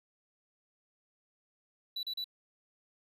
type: tone bursts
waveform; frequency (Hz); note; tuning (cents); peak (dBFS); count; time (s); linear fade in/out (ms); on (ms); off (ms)
triangle; 3951; B7; 0; -33; 3; 1.96-2.243; 5; 71; 35
effects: none